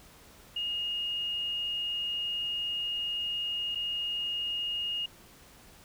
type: tone with dropouts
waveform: sine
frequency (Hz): 2854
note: F7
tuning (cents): +37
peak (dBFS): -30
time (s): 0.56-5.06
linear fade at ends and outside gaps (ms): 5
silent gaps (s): 3.749-3.755
effects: pink hiss -55 dBFS RMS until 5.84 s